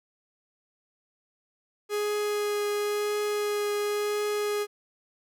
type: tone with vibrato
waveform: 45% pulse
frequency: 415.3 Hz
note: G#4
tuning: in tune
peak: -26 dBFS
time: 1.89-4.67 s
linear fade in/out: 50 ms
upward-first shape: triangle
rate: 0.95 Hz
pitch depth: 10 cents each way
effects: 11-bit